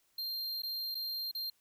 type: tone with dropouts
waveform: square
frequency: 4186 Hz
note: C8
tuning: in tune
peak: -36 dBFS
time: 0.18-1.5 s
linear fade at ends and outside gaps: 5 ms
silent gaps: 0.621-0.632 / 0.946-0.951 / 1.314-1.349 s
effects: white hiss -73 dBFS RMS until 1.6 s